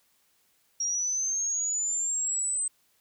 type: linear sweep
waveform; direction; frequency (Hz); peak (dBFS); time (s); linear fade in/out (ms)
sine; up; 5620 to 8220; -26; 0.8-2.68; 5
effects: white hiss -68 dBFS RMS until 3 s